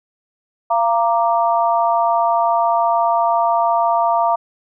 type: chord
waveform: sine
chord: Bb major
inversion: second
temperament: equal with one note detuned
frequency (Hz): 686.5 / 932.3 / 1174.7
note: F5 / Bb5 / D6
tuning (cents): -30 / 0 / 0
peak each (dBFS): -16 / -17 / -21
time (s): 0.7-4.36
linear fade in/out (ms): 10
effects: none